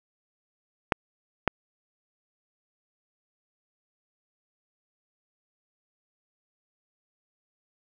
clicks, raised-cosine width 0.5 ms, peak -5 dBFS, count 2, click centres 0.922 / 1.477 s, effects none

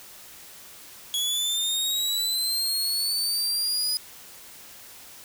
sawtooth linear sweep, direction up, 3341 to 4978 Hz, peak -21 dBFS, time 1.14-3.97 s, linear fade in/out 0 ms, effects white hiss -46 dBFS RMS until 5.24 s

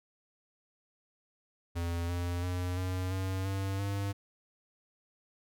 square tone with pitch steps, 85.3 / 87.55 / 89.85 / 92.22 / 94.65 / 97.14 / 99.7 Hz, F2 / F2 / F2 / F#2 / F#2 / G2 / G2, -40 / +5 / +50 / -5 / +40 / -15 / +30 cents, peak -32 dBFS, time 1.75-4.13 s, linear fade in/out 20 ms, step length 340 ms, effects none

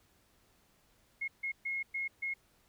sine tone bursts at uneven times, 2160 Hz, C#7, 45 cents flat, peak -33 dBFS, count 5, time 1.21-1.28 / 1.43-1.52 / 1.65-1.83 / 1.94-2.08 / 2.22-2.34 s, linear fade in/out 10 ms, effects pink hiss -69 dBFS RMS until 2.68 s

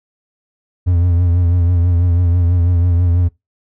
triangle tone with vibrato, 87.31 Hz, F2, in tune, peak -8 dBFS, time 0.86-3.29 s, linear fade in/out 20 ms, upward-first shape triangle, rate 6.1 Hz, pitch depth 62 cents each way, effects noise-tail reverb RT60 0.2 s tail -23 dB re dry

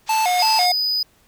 white band-pass noise, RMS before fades -33 dBFS, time 0.06-0.68 s, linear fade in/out 50 ms, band 800 to 6400 Hz, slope 24 dB/octave
square tone with vibrato, 796 Hz, G5, 26 cents sharp, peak -17 dBFS, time 0.09-0.72 s, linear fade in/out 5 ms, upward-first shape square, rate 3 Hz, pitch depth 170 cents each way
triangle tone, 4978 Hz, D#8, in tune, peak -17 dBFS, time 0.39-1.03 s, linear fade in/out 5 ms
effects pink hiss -57 dBFS RMS until 1.27 s

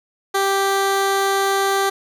15% pulse tone, 392 Hz, G4, in tune, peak -10 dBFS, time 0.34-1.9 s, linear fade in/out 10 ms, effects resampled to 32000 Hz + 8-bit

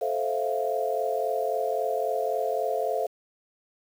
sine chord, F major seventh, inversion first, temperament just, 436.5 / 523.8 / 654.8 / 698.5 Hz, A4 / C5 / E5 / F5, -14 / +2 / -12 / 0 cents, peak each -30 dBFS, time 0.01-3.07 s, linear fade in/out 10 ms, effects 8-bit

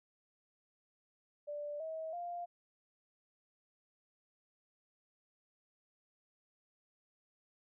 sine tone with pitch steps, 587.3 / 640.5 / 698.4 Hz, D5 / E5 / F5, 0 / -50 / 0 cents, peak -39 dBFS, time 1.47-2.46 s, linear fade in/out 20 ms, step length 330 ms, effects none

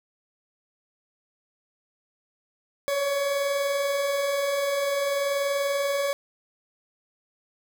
40% pulse tone pair together, 542.5 / 563 Hz, C#5 / C#5, -37 / +27 cents, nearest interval minor second, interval 64 cents, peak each -35 / -23 dBFS, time 2.88-6.13 s, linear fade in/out 0 ms, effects none

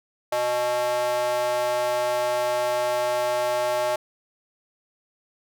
square tone with high-pass filter, 122.9 Hz, B2, 8 cents flat, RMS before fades -24 dBFS, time 0.32-3.96 s, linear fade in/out 5 ms, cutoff 670 Hz, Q 4.6, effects none

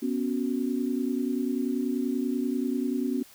sine chord, B suspended second, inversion none, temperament equal, 246.9 / 277.2 / 370 Hz, B3 / C#4 / F#4, 0 / 0 / 0 cents, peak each -28 / -29 / -34 dBFS, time 0.02-3.23 s, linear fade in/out 10 ms, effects white hiss -53 dBFS RMS until 3.34 s

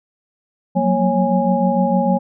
sine tone cluster, 182.1 / 188.7 / 233 / 549 / 826 Hz, F#3 / F#3 / A#3 / C#5 / G#5, -27 / +34 / -1 / -17 / -10 cents, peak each -20 dBFS, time 0.75-2.19 s, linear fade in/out 20 ms, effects none

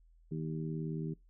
harmonic tone, 78.9 Hz, D#2, 25 cents sharp, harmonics 2 / 3 / 4 / 5, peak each -36 / -44 / -44 / -45 dBFS, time 0.31-1.14 s, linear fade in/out 10 ms, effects noise-tail reverb RT60 0.2 s tail -23 dB re dry + added 41 Hz sine -60 dBFS peak until 1.29 s

